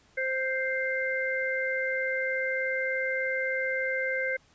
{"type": "harmonic tone", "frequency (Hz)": 523.3, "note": "C5", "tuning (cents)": 0, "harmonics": [1, 3, 4], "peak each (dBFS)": [-31, -31, -31], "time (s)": [0.17, 4.37], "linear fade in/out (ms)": 10, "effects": ["pink hiss -62 dBFS RMS until 4.54 s", "resampled to 16000 Hz"]}